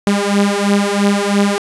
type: beating tone pair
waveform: sawtooth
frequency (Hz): 200.4 / 203.4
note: G3 / G#3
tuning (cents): +38 / -36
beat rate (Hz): 3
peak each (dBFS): -11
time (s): 0.07-1.58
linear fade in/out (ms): 0
effects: resampled to 24000 Hz + 7-bit